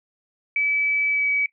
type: tone with pitch glide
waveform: sine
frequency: 2297 to 2277 Hz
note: D7 to C#7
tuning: -39 to +46 cents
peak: -19 dBFS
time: 0.56-1.46 s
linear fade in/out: 2 ms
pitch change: -15 cents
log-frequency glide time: 1.1-1.28 s
effects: noise-tail reverb RT60 0.1 s tail -18 dB re dry